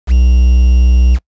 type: tone with quantisation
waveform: triangle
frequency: 61.74 Hz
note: B1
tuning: in tune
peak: -3 dBFS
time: 0.07-1.19 s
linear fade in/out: 50 ms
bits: 5
effects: noise-tail reverb RT60 0.1 s tail -25 dB re dry + resampled to 16000 Hz